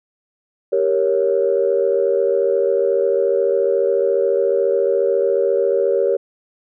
sine chord, G diminished, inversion none, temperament equal, 392 / 466.2 / 554.4 Hz, G4 / Bb4 / Db5, 0 / 0 / 0 cents, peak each -18 dBFS, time 0.72-6.17 s, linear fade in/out 10 ms, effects tanh soft clip ceiling -5 dBFS

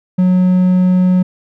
triangle tone, 182.9 Hz, F#3, 20 cents flat, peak -6 dBFS, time 0.18-1.23 s, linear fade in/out 10 ms, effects none

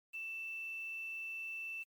sine tone with quantisation, 2661 Hz, E7, 16 cents sharp, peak -40 dBFS, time 0.13-1.84 s, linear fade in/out 20 ms, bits 10, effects MP3 96 kbps

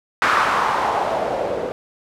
blue noise with low-pass filter sweep, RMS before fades -20 dBFS, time 0.22-1.72 s, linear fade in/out 0 ms, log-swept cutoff 1400 to 470 Hz, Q 2.9, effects none

